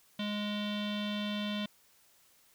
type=tone with low-pass filter; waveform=square; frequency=207.7 Hz; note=G#3; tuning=in tune; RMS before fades=-35 dBFS; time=0.19-1.66 s; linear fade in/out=5 ms; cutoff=3400 Hz; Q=6.6; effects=white hiss -65 dBFS RMS until 2.54 s